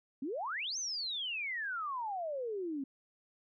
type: exponential two-way sweep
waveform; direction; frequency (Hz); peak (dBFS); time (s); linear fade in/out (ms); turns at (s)
sine; up then down; 246.9 to 6400 to 262; -35; 0.22-2.84; 5; 0.78
effects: none